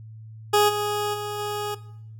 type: tone with level steps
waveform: 20% pulse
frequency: 415.3 Hz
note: G#4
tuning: in tune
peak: -11 / -19 / -24 / -22 dBFS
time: 0.53-1.75 s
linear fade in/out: 10 ms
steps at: 0.68 / 1.13 / 1.38 s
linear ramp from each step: 20 ms
effects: noise-tail reverb RT60 0.7 s tail -17 dB re dry + added 110 Hz sine -39 dBFS peak until 2.19 s